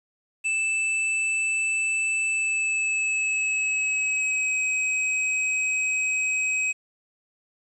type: tone with pitch glide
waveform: square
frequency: 2637 to 2535 Hz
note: E7 to D#7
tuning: 0 to +32 cents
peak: -23 dBFS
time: 0.44-6.73 s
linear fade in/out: 20 ms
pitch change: -68 cents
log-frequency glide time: 2.28-4.59 s
effects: resampled to 24000 Hz + 9-bit